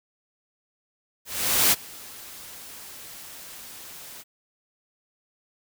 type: noise with ADSR envelope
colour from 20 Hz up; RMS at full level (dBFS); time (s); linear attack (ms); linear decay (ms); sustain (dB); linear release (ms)
white; -18; 1.25-4.24; 470; 31; -24; 36
effects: none